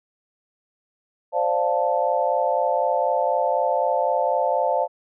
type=chord; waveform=sine; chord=D minor seventh; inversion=third; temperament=equal; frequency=523.3 / 587.3 / 698.5 / 880 Hz; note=C5 / D5 / F5 / A5; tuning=0 / 0 / 0 / 0 cents; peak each=-24 dBFS; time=1.32-4.88 s; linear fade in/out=50 ms; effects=none